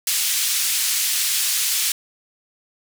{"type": "band-pass noise", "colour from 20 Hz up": "white", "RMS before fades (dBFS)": -21, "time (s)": [0.07, 1.92], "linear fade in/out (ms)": 2, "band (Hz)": [2500, 12000], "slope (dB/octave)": 12, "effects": []}